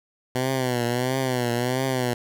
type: tone with vibrato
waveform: 10% pulse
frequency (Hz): 125.7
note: B2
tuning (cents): +31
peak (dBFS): -14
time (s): 0.35-2.14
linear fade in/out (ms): 5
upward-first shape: triangle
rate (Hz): 1.5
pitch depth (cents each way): 110
effects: none